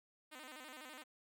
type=tone with vibrato; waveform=5% pulse; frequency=280 Hz; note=C#4; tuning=18 cents sharp; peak=-39 dBFS; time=0.31-1.04 s; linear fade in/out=20 ms; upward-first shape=square; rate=12 Hz; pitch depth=160 cents each way; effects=none